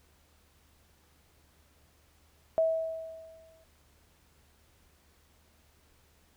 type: tone with exponential decay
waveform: sine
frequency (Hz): 648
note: E5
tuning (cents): -30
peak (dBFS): -21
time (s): 2.58-3.64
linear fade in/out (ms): 0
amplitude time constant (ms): 230
effects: added 75 Hz sine -66 dBFS peak until 6.36 s + pink hiss -66 dBFS RMS until 6.36 s